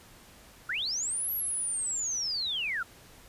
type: linear two-way sweep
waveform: sine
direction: up then down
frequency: 1318.5 to 11840 to 1318.5 Hz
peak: -29 dBFS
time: 0.69-2.83 s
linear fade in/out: 5 ms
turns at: 1.32 s
effects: pink hiss -54 dBFS RMS until 3.28 s + resampled to 32000 Hz